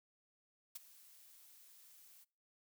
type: noise with ADSR envelope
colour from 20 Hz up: blue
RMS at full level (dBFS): -44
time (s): 0.75-2.25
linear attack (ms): 8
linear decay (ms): 20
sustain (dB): -18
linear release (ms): 23
effects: noise-tail reverb RT60 0.4 s tail -24 dB re dry